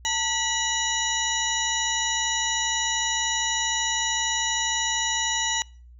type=harmonic tone with a mistuned harmonic; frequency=973 Hz; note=B5; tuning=26 cents flat; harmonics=1 / 2 / 3 / 4 / 6 / 7; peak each=-30 / -30 / -30 / -30 / -30 / -30 dBFS; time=0.05-5.62 s; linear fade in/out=0 ms; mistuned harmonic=1; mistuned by=-140 cents; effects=noise-tail reverb RT60 0.4 s tail -25 dB re dry + added 60 Hz sine -45 dBFS peak until 5.99 s